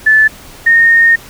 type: tone pair in turn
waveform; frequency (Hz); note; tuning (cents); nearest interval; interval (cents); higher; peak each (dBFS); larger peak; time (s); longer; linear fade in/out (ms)
sine; 1745 / 1842.2; A6 / A#6; -15 / -21; minor second; 94; second; -4; neither; 0.06-0.28 / 0.66-1.16; second; 10
effects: pink hiss -35 dBFS RMS until 1.29 s